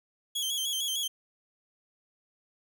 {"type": "tone with vibrato", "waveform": "sawtooth", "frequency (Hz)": 3233, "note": "G#7", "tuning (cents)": -47, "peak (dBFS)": -26, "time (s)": [0.35, 1.08], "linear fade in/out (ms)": 10, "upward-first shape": "square", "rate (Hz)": 6.6, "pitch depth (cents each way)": 55, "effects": []}